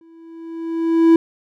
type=tone with exponential growth; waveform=triangle; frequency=329.6 Hz; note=E4; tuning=in tune; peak=-4 dBFS; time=0.01-1.16 s; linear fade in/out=2 ms; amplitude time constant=250 ms; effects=none